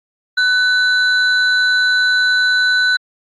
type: tone pair together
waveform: sine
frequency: 1500 / 4005 Hz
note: F#6 / B7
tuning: +23 / +23 cents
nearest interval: octave + perfect fourth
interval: 1700 cents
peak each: -11 / -17 dBFS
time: 0.37-2.97 s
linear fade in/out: 10 ms
effects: tanh soft clip ceiling -6 dBFS + AAC 64 kbps